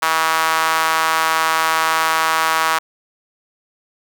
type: tone with high-pass filter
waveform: sawtooth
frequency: 160.8 Hz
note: E3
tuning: 43 cents flat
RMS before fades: -17 dBFS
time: 0.02-2.79 s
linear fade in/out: 10 ms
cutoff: 1100 Hz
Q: 2.5
effects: none